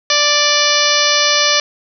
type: harmonic tone with a mistuned harmonic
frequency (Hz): 587.3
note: D5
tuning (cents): 0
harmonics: 1 / 2 / 3 / 4 / 5 / 6 / 7 / 8 / 9 / 10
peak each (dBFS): -20 / -20 / -20 / -20 / -20 / -20 / -20 / -20 / -20 / -20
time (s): 0.1-1.6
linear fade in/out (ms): 2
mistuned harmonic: 7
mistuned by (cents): +26
effects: none